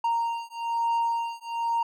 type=beating tone pair; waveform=triangle; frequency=928 / 929.1 Hz; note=A#5 / A#5; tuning=-8 / -6 cents; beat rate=1.1 Hz; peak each=-26 / -26 dBFS; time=0.04-1.83 s; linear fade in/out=5 ms; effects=none